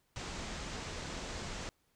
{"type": "low-pass noise", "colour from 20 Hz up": "pink", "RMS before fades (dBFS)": -42, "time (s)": [0.16, 1.69], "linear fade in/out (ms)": 0, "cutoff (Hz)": 7800, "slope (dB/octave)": 48, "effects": ["pink hiss -75 dBFS RMS until 1.95 s"]}